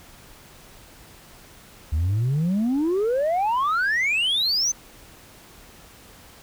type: exponential sweep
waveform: sine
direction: up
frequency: 72.9 to 6272 Hz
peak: -17 dBFS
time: 1.92-4.72 s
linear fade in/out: 10 ms
effects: tanh soft clip ceiling -18 dBFS + pink hiss -48 dBFS RMS until 6.42 s